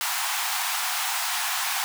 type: high-pass noise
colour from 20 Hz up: pink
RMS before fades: -27 dBFS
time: 0.01-1.84 s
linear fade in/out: 0 ms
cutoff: 720 Hz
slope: 96 dB/octave
effects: none